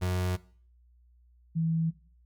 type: tone pair in turn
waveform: 35% pulse / sine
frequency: 91 / 162.94 Hz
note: F#2 / E3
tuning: -28 / -20 cents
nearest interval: minor seventh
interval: 1008 cents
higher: second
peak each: -25 dBFS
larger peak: neither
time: 0.01-0.37 / 1.55-1.91 s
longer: neither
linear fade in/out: 20 ms
effects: noise-tail reverb RT60 0.5 s tail -20 dB re dry + added 60 Hz sine -58 dBFS peak until 2.25 s